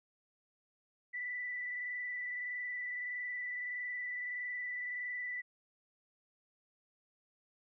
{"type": "tone with frequency modulation", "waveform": "sine", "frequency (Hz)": 1975.5, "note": "B6", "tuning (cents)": 0, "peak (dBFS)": -37, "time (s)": [1.13, 5.42], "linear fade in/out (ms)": 20, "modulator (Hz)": 21.6, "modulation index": 1.2, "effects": []}